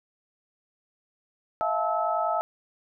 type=tone cluster; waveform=sine; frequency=649 / 699 / 869 / 1298 Hz; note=E5 / F5 / A5 / E6; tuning=-27 / +1 / -22 / -27 cents; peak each=-29 dBFS; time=1.61-2.41 s; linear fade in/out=0 ms; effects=none